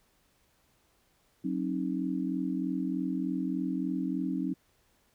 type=chord; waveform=sine; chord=C diminished; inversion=second; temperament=equal with one note detuned; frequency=185 / 267.9 / 311.1 Hz; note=Gb3 / C4 / Eb4; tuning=0 / +41 / 0 cents; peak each=-34 / -32 / -34 dBFS; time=1.44-4.54 s; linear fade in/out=10 ms; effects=pink hiss -69 dBFS RMS until 5.14 s